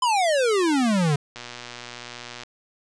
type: exponential sweep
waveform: square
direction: down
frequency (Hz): 1037 to 138.59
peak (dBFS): -19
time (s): 0.02-1.16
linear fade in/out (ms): 5
type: click train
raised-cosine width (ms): 0.2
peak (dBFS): -19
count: 131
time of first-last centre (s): 1.36-2.434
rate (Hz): 121
effects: resampled to 22050 Hz